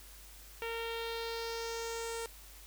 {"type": "tone with low-pass filter sweep", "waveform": "sawtooth", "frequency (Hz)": 459.3, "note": "A#4", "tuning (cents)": -26, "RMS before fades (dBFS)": -39, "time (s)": [0.62, 2.26], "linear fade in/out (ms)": 0, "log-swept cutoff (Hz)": [2700, 9000], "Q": 2.7, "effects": ["added 50 Hz sine -54 dBFS peak until 2.66 s", "white hiss -55 dBFS RMS until 2.66 s"]}